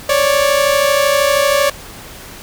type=tone pair together; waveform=sawtooth; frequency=551 / 583.8 Hz; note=C#5 / D5; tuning=-11 / -10 cents; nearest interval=minor second; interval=101 cents; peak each=-10 dBFS; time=0.09-1.7 s; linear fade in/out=5 ms; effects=pink hiss -34 dBFS RMS until 2.42 s